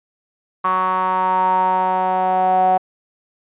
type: tone with band-pass filter sweep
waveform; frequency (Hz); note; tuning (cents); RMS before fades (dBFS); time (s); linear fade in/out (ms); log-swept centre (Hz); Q
sawtooth; 185.8; F#3; +7; -17; 0.64-2.78; 10; 1100 to 730; 8.1
effects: resampled to 8000 Hz